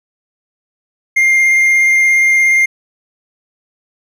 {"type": "tone with vibrato", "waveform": "triangle", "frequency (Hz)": 2112, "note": "C7", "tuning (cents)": 16, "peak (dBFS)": -6, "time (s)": [1.16, 2.66], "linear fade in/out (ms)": 10, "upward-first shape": "sine", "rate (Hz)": 17, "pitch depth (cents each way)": 9, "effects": []}